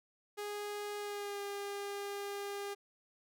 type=tone with pitch glide; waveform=sawtooth; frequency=413.1 to 403 Hz; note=G#4 to G4; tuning=-9 to +48 cents; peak=-35 dBFS; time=0.37-2.75 s; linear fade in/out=20 ms; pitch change=-43 cents; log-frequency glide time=0.99-1.41 s; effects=none